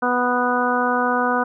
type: harmonic tone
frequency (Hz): 246.9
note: B3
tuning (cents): 0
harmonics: 1 / 2 / 3 / 4 / 5 / 6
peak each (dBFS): -24 / -24 / -24 / -24 / -24 / -24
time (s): 0.02-1.44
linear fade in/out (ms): 10
effects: none